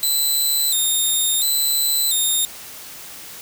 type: tone with vibrato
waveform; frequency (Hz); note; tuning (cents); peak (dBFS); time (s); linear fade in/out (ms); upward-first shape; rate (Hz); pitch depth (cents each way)
10% pulse; 3841; B7; -49; -10; 0.03-2.45; 0; square; 0.72; 76
effects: white hiss -37 dBFS RMS until 3.41 s